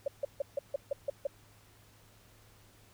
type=tone bursts; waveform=sine; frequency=561 Hz; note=C#5; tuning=21 cents sharp; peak=-28 dBFS; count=8; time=0.06-1.27 s; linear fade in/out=5 ms; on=20 ms; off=150 ms; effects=added 105 Hz sine -63 dBFS peak until 2.93 s + pink hiss -62 dBFS RMS until 2.93 s